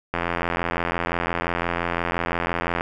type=click train; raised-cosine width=0.5 ms; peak=-8 dBFS; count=230; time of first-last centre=0.14-2.809 s; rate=85.8 Hz; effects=none